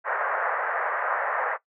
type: band-pass noise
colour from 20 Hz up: white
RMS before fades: -27 dBFS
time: 0.04-1.58 s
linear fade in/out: 50 ms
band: 490 to 1800 Hz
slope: 48 dB/octave
effects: noise-tail reverb RT60 0.1 s tail -17 dB re dry